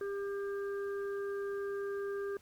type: harmonic tone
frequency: 399.3 Hz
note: G4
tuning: 32 cents sharp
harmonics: 1 / 3 / 4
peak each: -35 / -49 / -48 dBFS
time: 0.01-2.37 s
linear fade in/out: 2 ms
effects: pink hiss -64 dBFS RMS until 2.41 s + Opus 48 kbps